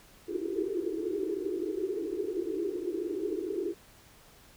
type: band-pass noise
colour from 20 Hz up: pink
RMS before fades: -33 dBFS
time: 0.27-3.75 s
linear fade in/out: 50 ms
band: 320 to 430 Hz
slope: 96 dB/octave
effects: pink hiss -57 dBFS RMS until 4.56 s